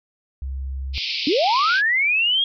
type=tone; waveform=sine; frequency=66.8 Hz; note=C2; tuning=36 cents sharp; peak=-25 dBFS; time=0.42-0.98 s; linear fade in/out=0 ms
type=band-pass noise; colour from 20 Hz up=white; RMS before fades=-26 dBFS; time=0.93-1.82 s; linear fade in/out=50 ms; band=2200 to 5100 Hz; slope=96 dB/octave
type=linear sweep; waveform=sine; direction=up; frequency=261.6 to 3300 Hz; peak=-16 dBFS; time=1.27-2.44 s; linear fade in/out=2 ms
effects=none

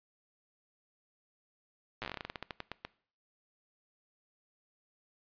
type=slowing click train; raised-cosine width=0.3 ms; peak=-22 dBFS; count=19; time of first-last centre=2.02-2.85 s; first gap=8 ms; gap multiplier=1.18; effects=noise-tail reverb RT60 0.5 s tail -21 dB re dry + resampled to 11025 Hz

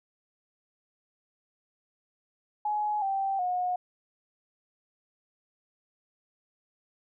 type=tone with pitch steps; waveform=sine; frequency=841 / 780.2 / 723.7 Hz; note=G#5 / G5 / F#5; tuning=+22 / -8 / -39 cents; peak=-26 dBFS; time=2.65-3.76 s; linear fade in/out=5 ms; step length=370 ms; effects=none

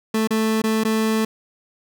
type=tone with dropouts; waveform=30% pulse; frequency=220 Hz; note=A3; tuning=in tune; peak=-15 dBFS; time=0.14-1.25 s; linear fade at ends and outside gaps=5 ms; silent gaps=0.274-0.306 / 0.619-0.638 / 0.837-0.849 s; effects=none

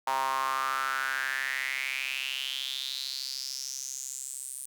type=tone with high-pass filter sweep; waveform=sawtooth; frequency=133.2 Hz; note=C3; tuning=31 cents sharp; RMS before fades=-33 dBFS; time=0.07-4.66 s; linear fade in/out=5 ms; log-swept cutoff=890 to 9400 Hz; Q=6.1; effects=none

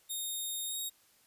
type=tone with pitch glide; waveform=5% pulse; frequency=3700 to 3760 Hz; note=A#7 to A#7; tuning=-14 to +14 cents; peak=-28 dBFS; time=0.09-0.9 s; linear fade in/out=20 ms; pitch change=+28 cents; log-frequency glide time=0.66-0.79 s; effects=white hiss -66 dBFS RMS until 1.26 s + resampled to 32000 Hz

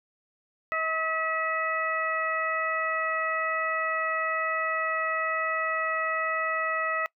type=harmonic tone with a mistuned harmonic; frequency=640 Hz; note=D#5; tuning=49 cents sharp; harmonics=1 / 2 / 3 / 4; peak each=-33 / -29 / -30 / -38 dBFS; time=0.72-7.06 s; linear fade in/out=0 ms; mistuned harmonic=3; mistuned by=+27 cents; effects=noise-tail reverb RT60 0.1 s tail -23 dB re dry

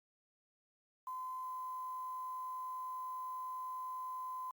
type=tone with quantisation; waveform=sine; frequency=1025 Hz; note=C6; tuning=36 cents flat; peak=-40 dBFS; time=1.07-4.51 s; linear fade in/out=2 ms; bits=10; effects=Opus 48 kbps

